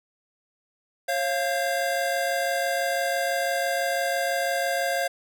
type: tone cluster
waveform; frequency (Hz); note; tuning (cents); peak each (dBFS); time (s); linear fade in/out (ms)
square; 546 / 692 / 1592; C#5 / F5 / G6; -26 / -16 / +26; -29 / -27 / -31; 1.08-5.08; 10
effects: none

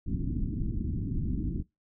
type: low-pass noise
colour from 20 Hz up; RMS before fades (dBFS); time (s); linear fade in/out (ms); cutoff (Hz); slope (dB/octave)
pink; -31; 0.06-1.63; 10; 310; 48
effects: noise-tail reverb RT60 0.2 s tail -22 dB re dry

